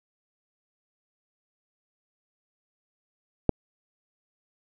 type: click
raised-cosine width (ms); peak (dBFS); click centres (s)
2; -5; 3.493
effects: none